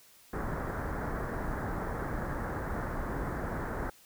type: low-pass noise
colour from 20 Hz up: pink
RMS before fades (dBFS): -35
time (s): 0.33-3.9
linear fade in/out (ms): 5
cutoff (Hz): 1800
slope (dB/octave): 48
effects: white hiss -59 dBFS RMS until 4.05 s